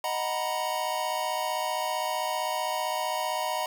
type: chord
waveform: square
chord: B major seventh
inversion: first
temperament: equal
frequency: 622.3 / 740 / 932.3 / 987.8 Hz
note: D#5 / F#5 / A#5 / B5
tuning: 0 / 0 / 0 / 0 cents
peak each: -34 dBFS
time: 0.04-3.66 s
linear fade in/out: 2 ms
effects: 9-bit